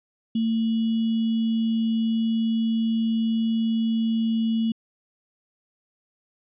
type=tone with sample-and-hold; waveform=sine; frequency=225.2 Hz; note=A3; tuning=40 cents sharp; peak=-20 dBFS; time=0.35-4.72 s; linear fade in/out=5 ms; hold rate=3150 Hz; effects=resampled to 8000 Hz